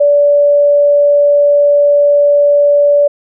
sine tone, 578 Hz, D5, 28 cents flat, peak -5 dBFS, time 0-3.08 s, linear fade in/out 10 ms, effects none

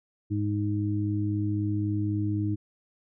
harmonic tone, 103.83 Hz, G#2, in tune, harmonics 1 / 2 / 3, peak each -27 / -35 / -29 dBFS, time 0.3-2.56 s, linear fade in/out 20 ms, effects none

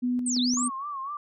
sine tone with tremolo, 247.3 Hz, B3, 3 cents sharp, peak -23 dBFS, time 0.02-0.7 s, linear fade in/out 20 ms, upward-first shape square, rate 2.9 Hz, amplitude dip 35%
sine linear two-way sweep, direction down then up, 8870 to 3400 to 8870 Hz, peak -26 dBFS, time 0.26-0.68 s, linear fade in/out 5 ms, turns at 0.4 s
sine tone with vibrato, 1120 Hz, C#6, 18 cents sharp, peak -31 dBFS, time 0.57-1.17 s, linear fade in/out 2 ms, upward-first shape sine, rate 4 Hz, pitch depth 100 cents each way
effects none

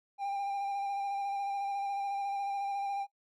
triangle tone with vibrato, 797 Hz, G5, 28 cents sharp, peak -30 dBFS, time 0.18-3.07 s, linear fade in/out 50 ms, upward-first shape square, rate 14 Hz, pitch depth 16 cents each way, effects noise-tail reverb RT60 0.1 s tail -22 dB re dry

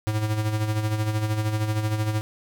square tone with tremolo, 107.5 Hz, A2, 40 cents flat, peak -21 dBFS, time 0.07-2.21 s, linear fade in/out 0 ms, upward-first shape sine, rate 13 Hz, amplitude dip 55%, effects none

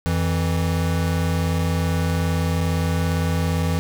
square tone pair together, 87.31 / 164.81 Hz, F2 / E3, 0 / 0 cents, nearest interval major seventh, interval 1100 cents, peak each -22 / -23 dBFS, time 0.06-3.79 s, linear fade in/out 0 ms, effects none

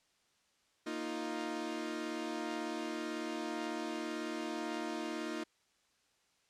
sawtooth chord, Bb suspended fourth, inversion none, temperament equal, 233.1 / 311.1 / 349.2 Hz, Bb3 / Eb4 / F4, 0 / 0 / 0 cents, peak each -40 / -36 / -38 dBFS, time 0.86-5.44 s, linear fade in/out 10 ms, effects white hiss -73 dBFS RMS until 6.49 s + low-pass 7000 Hz 12 dB/octave

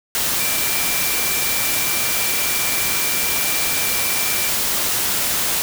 sine tone in noise, 2349 Hz, D7, in tune, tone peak -27 dBFS, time 0.4-4.49 s, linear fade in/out 0 ms, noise white, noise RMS -20 dBFS, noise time 0.15-5.62 s, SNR -10 dB, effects none

